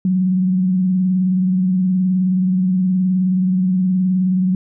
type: tone with vibrato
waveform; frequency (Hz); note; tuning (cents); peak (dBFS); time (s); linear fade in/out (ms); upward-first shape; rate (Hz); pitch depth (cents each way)
sine; 185; F#3; 0; -13; 0.05-4.55; 2; sine; 19; 47
effects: none